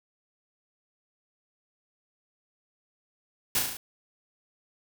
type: noise with echo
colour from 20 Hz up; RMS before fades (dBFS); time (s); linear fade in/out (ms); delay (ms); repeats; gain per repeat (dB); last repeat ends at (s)
white; -25; 3.55-3.59; 2; 36; 5; -3; 3.77
effects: none